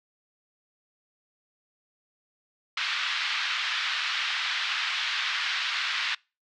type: band-pass noise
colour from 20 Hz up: white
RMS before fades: -29 dBFS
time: 2.77-6.15 s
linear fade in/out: 5 ms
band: 1200 to 3900 Hz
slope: 24 dB/octave
effects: noise-tail reverb RT60 0.3 s tail -26 dB re dry + low-pass 7000 Hz 12 dB/octave